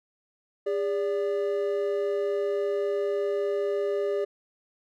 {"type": "tone pair together", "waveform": "triangle", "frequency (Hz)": [405.2, 580], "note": ["G#4", "D5"], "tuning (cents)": [-43, -22], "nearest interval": "tritone", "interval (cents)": 621, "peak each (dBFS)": [-24, -28], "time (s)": [0.66, 4.25], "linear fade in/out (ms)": 10, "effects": []}